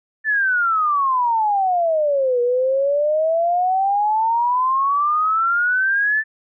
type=exponential two-way sweep; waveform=sine; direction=down then up; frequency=1772 to 479.1 to 1772 Hz; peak=-15 dBFS; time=0.24-6.24 s; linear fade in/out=50 ms; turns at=2.41 s; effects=none